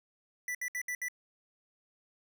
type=tone bursts; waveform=square; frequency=1975.5 Hz; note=B6; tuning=in tune; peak=-34 dBFS; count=5; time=0.48-1.084 s; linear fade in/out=2 ms; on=68 ms; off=66 ms; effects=none